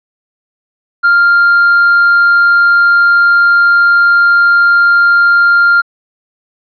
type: tone with tanh clipping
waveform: triangle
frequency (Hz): 1396.9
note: F6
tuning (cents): 0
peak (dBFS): -5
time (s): 1.03-5.82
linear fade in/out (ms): 20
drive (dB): 6
effects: resampled to 11025 Hz